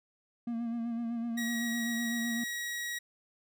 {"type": "tone with vibrato", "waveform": "triangle", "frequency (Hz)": 233.1, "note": "A#3", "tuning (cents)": 0, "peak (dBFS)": -30, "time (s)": [0.47, 2.44], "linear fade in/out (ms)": 5, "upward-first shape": "sine", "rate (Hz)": 7.9, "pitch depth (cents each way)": 36}
{"type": "tone", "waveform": "sawtooth", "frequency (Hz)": 1908, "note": "A#6", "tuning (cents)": 40, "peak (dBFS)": -31, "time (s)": [1.37, 2.99], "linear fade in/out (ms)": 10}
{"effects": []}